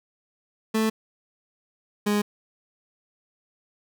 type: tone pair in turn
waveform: 30% pulse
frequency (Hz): 220 / 207.1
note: A3 / G#3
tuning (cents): 0 / -5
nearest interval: minor second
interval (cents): 105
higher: first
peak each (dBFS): -18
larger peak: neither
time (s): 0.74-0.9 / 2.06-2.22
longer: neither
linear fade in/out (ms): 10
effects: none